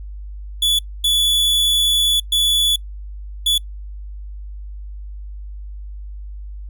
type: tone bursts at uneven times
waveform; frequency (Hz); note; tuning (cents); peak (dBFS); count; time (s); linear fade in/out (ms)
45% pulse; 3435; A7; -42; -14; 4; 0.62-0.79 / 1.04-2.2 / 2.32-2.76 / 3.46-3.58; 5
effects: noise-tail reverb RT60 0.1 s tail -24 dB re dry + added 50 Hz sine -29 dBFS peak until 6.69 s